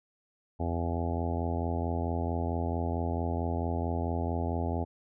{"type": "harmonic tone", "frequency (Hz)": 84.5, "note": "E2", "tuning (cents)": 43, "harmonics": [1, 2, 3, 4, 5, 6, 7, 8, 9, 10], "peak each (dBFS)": [-31, -39, -36, -40, -40, -44, -43, -40, -41, -42], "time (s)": [0.59, 4.85], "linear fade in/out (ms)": 20, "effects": []}